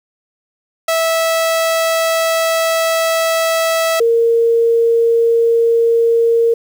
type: tone pair in turn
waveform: sawtooth / sine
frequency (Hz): 654 / 462.4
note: E5 / A#4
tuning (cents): -14 / -14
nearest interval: tritone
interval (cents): 600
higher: first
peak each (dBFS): -9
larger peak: neither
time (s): 0.88-4 / 4-6.54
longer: first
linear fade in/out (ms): 5
effects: 7-bit